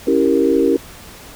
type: chord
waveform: sine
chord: C# diminished seventh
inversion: none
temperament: equal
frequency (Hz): 277.2 / 329.6 / 392 / 466.2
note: C#4 / E4 / G4 / Bb4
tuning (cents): 0 / 0 / 0 / 0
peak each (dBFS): -17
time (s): 0.07-0.77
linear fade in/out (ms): 5
effects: pink hiss -38 dBFS RMS until 1.35 s